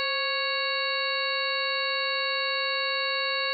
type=harmonic tone with a mistuned harmonic; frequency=554.4 Hz; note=C#5; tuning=in tune; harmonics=1 / 2 / 3 / 4 / 5 / 7 / 8; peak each=-33 / -33 / -33 / -33 / -33 / -33 / -33 dBFS; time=0-3.53 s; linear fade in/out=0 ms; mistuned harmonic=1; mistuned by=-77 cents; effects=none